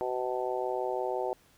harmonic tone, 125.9 Hz, B2, 34 cents sharp, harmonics 3 / 4 / 5 / 6 / 7, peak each -34 / -35 / -36 / -37 / -37 dBFS, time 0.01-1.33 s, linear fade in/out 0 ms, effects pink hiss -63 dBFS RMS until 1.57 s

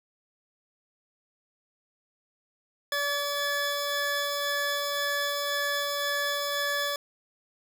20% pulse tone pair together, 573.3 / 1718 Hz, D5 / A6, -42 / -42 cents, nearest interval octave + perfect fifth, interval 1900 cents, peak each -25 dBFS, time 2.92-6.96 s, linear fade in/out 2 ms, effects none

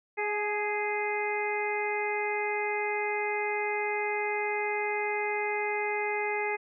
harmonic tone with a mistuned harmonic, 415.4 Hz, G#4, in tune, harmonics 1 / 2 / 3 / 4 / 5 / 6, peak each -32 / -33 / -44 / -40 / -33 / -38 dBFS, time 0.17-6.57 s, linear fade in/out 20 ms, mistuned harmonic 2, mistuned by +26 cents, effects none

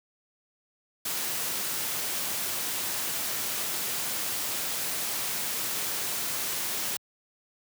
white noise, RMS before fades -31 dBFS, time 1.05-6.97 s, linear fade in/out 5 ms, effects high-pass 100 Hz 12 dB/octave

